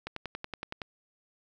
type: click train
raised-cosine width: 0.3 ms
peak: -20 dBFS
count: 9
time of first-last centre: 0.07-0.818 s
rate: 10.7 Hz
effects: none